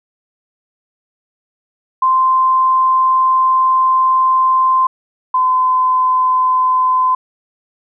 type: tone pair in turn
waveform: sine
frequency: 1041 / 1023.7 Hz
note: C6 / C6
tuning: -9 / -38 cents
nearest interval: unison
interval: 29 cents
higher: first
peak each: -9 / -10 dBFS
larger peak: first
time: 2.02-4.87 / 5.34-7.15 s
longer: first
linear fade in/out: 5 ms
effects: none